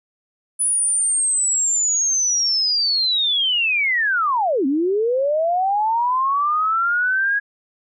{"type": "linear two-way sweep", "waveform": "sine", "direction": "down then up", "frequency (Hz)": [9970, 257.7, 1663], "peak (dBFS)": -16, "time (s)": [0.59, 7.4], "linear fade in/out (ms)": 20, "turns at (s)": 4.66, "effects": []}